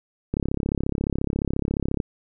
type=click train; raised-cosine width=3 ms; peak=-11 dBFS; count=58; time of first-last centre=0.34-2.002 s; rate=34.3 Hz; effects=none